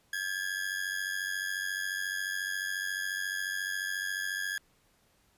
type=ring-modulated tone; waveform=40% pulse; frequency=1661.2 Hz; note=G#6; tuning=in tune; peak=-28 dBFS; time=0.13-4.58 s; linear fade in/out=0 ms; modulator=47.1 Hz; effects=pink hiss -68 dBFS RMS until 5.37 s + resampled to 32000 Hz